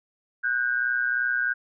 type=tone pair together; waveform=sine; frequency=1475 / 1597.9 Hz; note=F#6 / G6; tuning=-6 / +33 cents; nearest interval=minor second; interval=139 cents; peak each=-25 dBFS; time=0.43-1.54 s; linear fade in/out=20 ms; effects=none